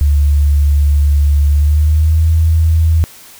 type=tone with pitch glide; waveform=sine; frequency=72.3 to 80.69 Hz; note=D2 to E2; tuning=-27 to -36 cents; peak=-7 dBFS; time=0.01-3.04 s; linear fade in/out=0 ms; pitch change=+191 cents; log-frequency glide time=1.5-2.27 s; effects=white hiss -38 dBFS RMS until 3.39 s